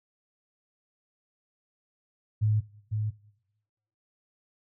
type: tone with echo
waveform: sine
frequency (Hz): 107.1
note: A2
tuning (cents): -46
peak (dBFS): -21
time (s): 2.41-2.61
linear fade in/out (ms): 20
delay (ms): 500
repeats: 1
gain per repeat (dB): -5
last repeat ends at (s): 3.11
effects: noise-tail reverb RT60 1.0 s tail -22 dB re dry